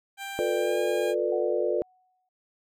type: tone with pitch glide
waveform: 15% pulse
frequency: 789 to 810.7 Hz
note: G5 to G#5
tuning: +11 to -42 cents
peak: -28 dBFS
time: 0.17-1.15 s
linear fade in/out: 50 ms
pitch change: +47 cents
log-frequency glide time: 0.56-0.8 s
type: chord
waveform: sine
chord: B half-diminished seventh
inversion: second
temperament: just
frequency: 355.6 / 444.5 / 493.9 / 592.7 Hz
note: F4 / A4 / B4 / D5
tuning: +31 / +18 / 0 / +16 cents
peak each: -29 dBFS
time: 0.39-1.82 s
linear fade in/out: 0 ms
type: tone with exponential decay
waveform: sine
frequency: 740 Hz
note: F#5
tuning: in tune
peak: -35 dBFS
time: 1.32-2.29 s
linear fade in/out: 5 ms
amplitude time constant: 210 ms
effects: none